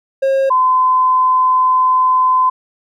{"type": "tone pair in turn", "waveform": ["triangle", "sine"], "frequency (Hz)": [539, 1022.8], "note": ["C#5", "C6"], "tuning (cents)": [-49, -40], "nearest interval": "major seventh", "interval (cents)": 1109, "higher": "second", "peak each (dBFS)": -9, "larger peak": "neither", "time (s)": [[0.22, 0.5], [0.5, 2.5]], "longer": "second", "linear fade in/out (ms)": 10, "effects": []}